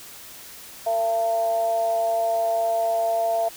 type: tone with amplitude modulation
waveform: sine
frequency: 678 Hz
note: E5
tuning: 49 cents sharp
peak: -17 dBFS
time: 0.86-3.49 s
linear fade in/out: 10 ms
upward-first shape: sine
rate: 223 Hz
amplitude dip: 55%
effects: white hiss -42 dBFS RMS until 3.56 s